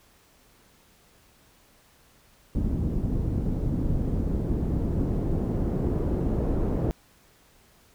pink noise with low-pass filter sweep, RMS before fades -26 dBFS, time 2.55-6.91 s, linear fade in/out 0 ms, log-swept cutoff 230 to 430 Hz, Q 0.96, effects pink hiss -59 dBFS RMS until 7.94 s

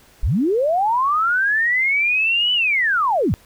sine linear two-way sweep, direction up then down, 30.87 to 3000 to 55 Hz, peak -15 dBFS, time 0.23-3.34 s, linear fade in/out 0 ms, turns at 2.53 s, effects pink hiss -51 dBFS RMS until 3.45 s

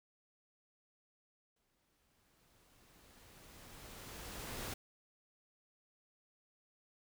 pink noise with exponential growth, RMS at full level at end -42 dBFS, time 1.56-4.74 s, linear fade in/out 5 ms, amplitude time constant 690 ms, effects none

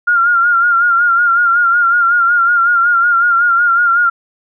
sine tone with vibrato, 1400 Hz, F6, 4 cents sharp, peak -8 dBFS, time 0.07-4.1 s, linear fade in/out 10 ms, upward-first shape sine, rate 5.4 Hz, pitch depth 51 cents each way, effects none

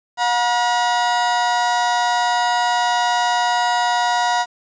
35% pulse tone pair together, 720.1 / 960 Hz, F#5 / B5, -47 / -49 cents, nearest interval perfect fourth, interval 498 cents, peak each -17 dBFS, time 0.17-4.46 s, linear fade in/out 50 ms, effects resampled to 16000 Hz + 8-bit

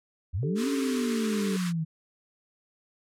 sine linear two-way sweep, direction up then down, 73.42 to 282.1 to 156 Hz, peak -26 dBFS, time 0.33-1.85 s, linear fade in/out 20 ms, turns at 0.69 s
sine chord, D suspended fourth, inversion none, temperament equal, 293.7 / 392 / 440 Hz, D4 / G4 / A4, 0 / 0 / 0 cents, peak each -40 / -35 / -34 dBFS, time 0.43-1.57 s, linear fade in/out 2 ms
pink high-pass noise, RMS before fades -38 dBFS, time 0.55-1.73 s, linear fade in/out 50 ms, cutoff 1000 Hz, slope 96 dB/octave
effects low-pass 10000 Hz 12 dB/octave

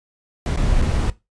brown noise with dropouts, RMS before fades -18 dBFS, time 0.46-1.1 s, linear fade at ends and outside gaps 1 ms, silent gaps 0.561-0.573 / 0.816-0.822 s, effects noise-tail reverb RT60 0.2 s tail -17 dB re dry + resampled to 22050 Hz

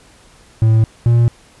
triangle tone pair in turn, 111.3 / 117.99 Hz, A2 / A#2, +20 / +21 cents, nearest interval minor second, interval 101 cents, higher second, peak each -6 dBFS, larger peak neither, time 0.62-0.84 / 1.06-1.28 s, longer neither, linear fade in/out 0 ms, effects pink hiss -47 dBFS RMS until 1.6 s + resampled to 24000 Hz

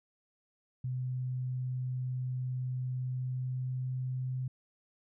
sine tone with pitch glide, 127.3 to 128.7 Hz, C3 to C3, -47 to -28 cents, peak -32 dBFS, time 0.84-4.48 s, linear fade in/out 5 ms, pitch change +19 cents, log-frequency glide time 2.93-4.29 s, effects none

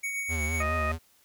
square tone with tremolo, 2235 Hz, C#7, 14 cents sharp, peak -29 dBFS, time 0.03-0.63 s, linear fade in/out 10 ms, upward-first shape triangle, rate 8 Hz, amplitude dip 40%
square tone with vibrato, 78 Hz, D#2, 5 cents sharp, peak -30 dBFS, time 0.28-0.99 s, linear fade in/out 50 ms, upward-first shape triangle, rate 4.8 Hz, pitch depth 100 cents each way
harmonic tone, 622.3 Hz, D#5, in tune, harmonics 1 / 2 / 3 / 4, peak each -33 / -30 / -34 / -36 dBFS, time 0.6-0.92 s, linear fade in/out 5 ms
effects white hiss -63 dBFS RMS until 1.24 s

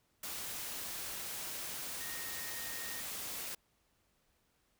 sine tone in noise, 1857 Hz, A#6, 7 cents flat, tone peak -48 dBFS, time 2-3.01 s, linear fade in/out 5 ms, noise white, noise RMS -42 dBFS, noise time 0.23-3.55 s, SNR -9 dB, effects pink hiss -75 dBFS RMS until 4.79 s

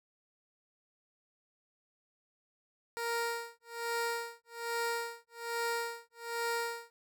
15% pulse tone with tremolo, 466.8 Hz, A#4, 2 cents sharp, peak -25 dBFS, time 2.97-6.9 s, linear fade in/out 0 ms, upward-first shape sine, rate 1.2 Hz, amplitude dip 100%, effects none

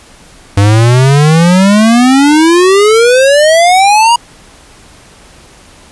square exponential sweep, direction up, 98.3 to 964 Hz, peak -4 dBFS, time 0.57-4.16 s, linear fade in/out 5 ms, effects pink hiss -38 dBFS RMS until 5.91 s + resampled to 24000 Hz

